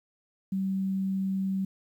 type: tone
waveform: sine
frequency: 192.1 Hz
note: G3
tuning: 35 cents flat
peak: -26 dBFS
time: 0.52-1.65 s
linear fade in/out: 5 ms
effects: 10-bit